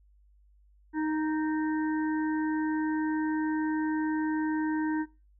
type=harmonic tone with a mistuned harmonic; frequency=311.1 Hz; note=D#4; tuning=in tune; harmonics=1 / 3 / 5 / 6; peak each=-27 / -37 / -41 / -43 dBFS; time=0.93-5.06 s; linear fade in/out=50 ms; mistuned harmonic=6; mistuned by=-26 cents; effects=noise-tail reverb RT60 0.3 s tail -22 dB re dry + added 50 Hz sine -58 dBFS peak until 5.39 s